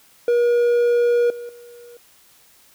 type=tone with level steps; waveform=triangle; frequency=478.4 Hz; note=A#4; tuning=45 cents sharp; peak=-12 / -28 / -38 dBFS; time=0.28-1.97 s; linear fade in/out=2 ms; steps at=1.3 / 1.49 s; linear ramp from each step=2 ms; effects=white hiss -53 dBFS RMS until 2.74 s